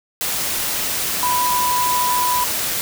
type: tone in noise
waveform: sine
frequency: 989 Hz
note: B5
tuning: 2 cents sharp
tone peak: -17 dBFS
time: 1.23-2.44 s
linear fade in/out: 0 ms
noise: white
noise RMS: -22 dBFS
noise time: 0.21-2.81 s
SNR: +2 dB
effects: none